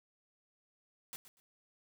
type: noise with echo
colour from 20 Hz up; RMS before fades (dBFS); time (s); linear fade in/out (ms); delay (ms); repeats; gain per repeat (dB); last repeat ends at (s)
white; -45; 1.13-1.16; 0; 120; 2; -13; 1.4
effects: none